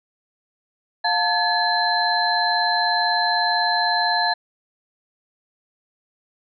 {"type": "tone cluster", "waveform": "sine", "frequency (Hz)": [710, 888, 1708, 4092], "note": ["F5", "A5", "G#6", "C8"], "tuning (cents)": [28, 16, 48, -39], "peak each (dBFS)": -23, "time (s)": [1.04, 4.34], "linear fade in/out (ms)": 10, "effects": []}